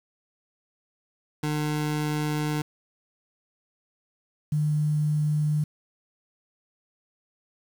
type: tone pair in turn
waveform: 25% pulse / sine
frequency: 150.7 / 150.7 Hz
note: D3 / D3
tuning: +45 / +45 cents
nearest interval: unison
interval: 0 cents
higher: neither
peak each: -21 dBFS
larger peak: neither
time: 1.43-2.62 / 4.52-5.64 s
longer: first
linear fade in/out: 5 ms
effects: 8-bit